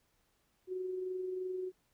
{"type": "tone with amplitude modulation", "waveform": "sine", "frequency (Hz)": 370, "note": "F#4", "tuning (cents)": 0, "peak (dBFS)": -34, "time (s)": [0.67, 1.72], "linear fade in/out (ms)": 50, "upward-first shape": "sine", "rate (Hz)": 23, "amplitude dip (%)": 35, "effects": ["pink hiss -75 dBFS RMS until 1.93 s"]}